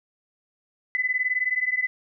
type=beating tone pair; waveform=sine; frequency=2000 / 2019 Hz; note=B6 / B6; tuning=+21 / +38 cents; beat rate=19 Hz; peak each=-25 dBFS; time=0.95-1.87 s; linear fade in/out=0 ms; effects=none